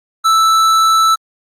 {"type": "tone with tanh clipping", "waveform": "sine", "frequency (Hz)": 1318.5, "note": "E6", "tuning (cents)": 0, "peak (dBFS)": -10, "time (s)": [0.24, 1.16], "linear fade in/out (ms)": 20, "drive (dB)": 15, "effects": ["Opus 48 kbps"]}